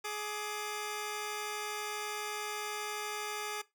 10% pulse tone pair together, 420 / 1187.9 Hz, G#4 / D6, +19 / +19 cents, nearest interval octave + tritone, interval 1800 cents, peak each -29 / -34 dBFS, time 0.04-3.62 s, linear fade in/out 10 ms, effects noise-tail reverb RT60 0.2 s tail -19 dB re dry

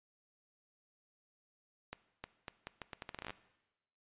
accelerating click train, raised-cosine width 0.3 ms, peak -26 dBFS, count 16, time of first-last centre 1.93-3.305 s, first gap 310 ms, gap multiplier 0.78, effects noise-tail reverb RT60 1.0 s tail -17 dB re dry + resampled to 8000 Hz

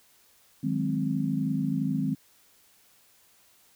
sine chord, Ab dominant seventh, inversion second, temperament equal, 155.56 / 185 / 207.7 / 261.6 Hz, Eb3 / Gb3 / Ab3 / C4, 0 / 0 / 0 / 0 cents, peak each -30 / -33 / -31 / -29 dBFS, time 0.63-2.15 s, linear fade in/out 10 ms, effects white hiss -61 dBFS RMS until 3.75 s

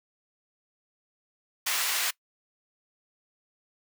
pink high-pass noise, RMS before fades -28 dBFS, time 1.66-2.11 s, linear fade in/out 10 ms, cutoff 1500 Hz, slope 12 dB/octave, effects noise-tail reverb RT60 0.1 s tail -22 dB re dry

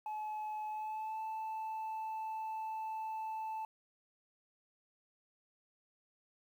sine tone with pitch glide, 856 to 878.5 Hz, A5 to A5, -48 to -3 cents, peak -35 dBFS, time 0.06-3.65 s, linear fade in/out 2 ms, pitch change +45 cents, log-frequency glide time 0.69-1.2 s, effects tanh soft clip ceiling -37 dBFS + 11-bit

